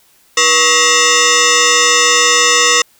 sine tone with frequency modulation, 2075 Hz, C7, 15 cents flat, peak -6 dBFS, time 0.37-2.82 s, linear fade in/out 5 ms, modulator 796 Hz, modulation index 6.2, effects tanh soft clip ceiling -4 dBFS + white hiss -51 dBFS RMS until 2.99 s

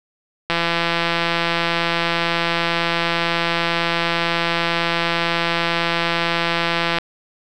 click train, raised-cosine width 0.3 ms, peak -3 dBFS, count 1097, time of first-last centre 0.5-6.985 s, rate 169 Hz, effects none

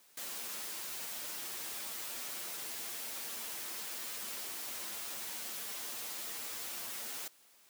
white noise with comb filter, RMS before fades -42 dBFS, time 0.17-7.28 s, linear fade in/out 5 ms, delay 8.7 ms, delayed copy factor +0.75, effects white hiss -64 dBFS RMS until 7.69 s + high-pass 200 Hz 12 dB/octave

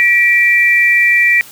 sine tone pair together, 1932.5 / 2349 Hz, B6 / D7, -38 / 0 cents, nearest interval minor third, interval 338 cents, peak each -10 dBFS, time 0-1.41 s, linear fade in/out 0 ms, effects white hiss -37 dBFS RMS until 1.51 s

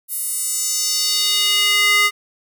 square tone with high-pass filter sweep, 412 Hz, G#4, 14 cents flat, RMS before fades -18 dBFS, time 0.08-2.11 s, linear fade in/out 50 ms, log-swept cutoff 12000 to 1700 Hz, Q 2.4, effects none

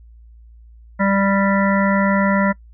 harmonic tone, 197 Hz, G3, 9 cents sharp, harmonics 1 / 3 / 5 / 7 / 9 / 10, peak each -16 / -21 / -23 / -24 / -26 / -26 dBFS, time 0.99-2.53 s, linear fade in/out 20 ms, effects noise-tail reverb RT60 0.1 s tail -24 dB re dry + added 57 Hz sine -41 dBFS peak until 2.73 s

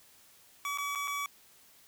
25% pulse tone with dropouts, 1140 Hz, C#6, 48 cents sharp, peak -29 dBFS, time 0.65-1.26 s, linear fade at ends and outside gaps 1 ms, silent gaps 0.775-0.784 / 0.951-0.956 / 1.075-1.079 s, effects white hiss -60 dBFS RMS until 1.87 s

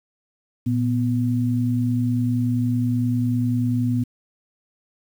sine tone pair together, 116.54 / 246.9 Hz, A#2 / B3, 0 / 0 cents, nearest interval octave + minor second, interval 1300 cents, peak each -21 dBFS, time 0.66-4.04 s, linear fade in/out 10 ms, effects 8-bit

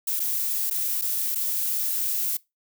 violet noise with dropouts, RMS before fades -26 dBFS, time 0.07-2.37 s, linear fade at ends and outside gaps 5 ms, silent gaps 0.196-0.2 / 0.7-0.709 / 1.014-1.02 / 1.349-1.355 s, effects noise-tail reverb RT60 0.2 s tail -21 dB re dry

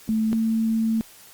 sine tone pair in turn, 220 / 223.7 Hz, A3 / A3, 0 / +29 cents, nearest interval unison, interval 29 cents, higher second, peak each -19 dBFS, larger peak neither, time 0.09-0.33 / 0.33-1.01 s, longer second, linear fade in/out 0 ms, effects white hiss -48 dBFS RMS until 1.33 s + Opus 48 kbps

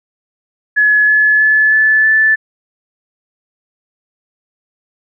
sine tone with pitch steps, 1700 / 1712.8 / 1725.7 / 1738.7 / 1751.8 Hz, G#6 / A6 / A6 / A6 / A6, +40 / -47 / -34 / -21 / -8 cents, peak -7 dBFS, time 0.76-2.36 s, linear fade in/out 20 ms, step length 320 ms, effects none

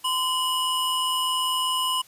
square tone pair together, 1026 / 2913 Hz, C6 / F#7, -34 / -28 cents, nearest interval octave + tritone, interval 1806 cents, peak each -26 dBFS, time 0.04-2.02 s, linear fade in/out 10 ms, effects white hiss -53 dBFS RMS until 2.07 s + resampled to 32000 Hz

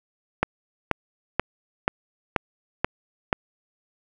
click train, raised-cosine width 0.5 ms, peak -4 dBFS, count 7, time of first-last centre 0.43-3.329 s, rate 2.07 Hz, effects none

